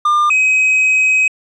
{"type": "tone pair in turn", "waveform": "triangle", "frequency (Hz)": [1200, 2532], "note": ["D6", "D#7"], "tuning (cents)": [37, 30], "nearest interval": "octave + minor second", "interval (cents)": 1293, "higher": "second", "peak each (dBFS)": -8, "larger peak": "neither", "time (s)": [[0.05, 0.3], [0.3, 1.28]], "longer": "second", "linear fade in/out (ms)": 5, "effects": ["resampled to 22050 Hz"]}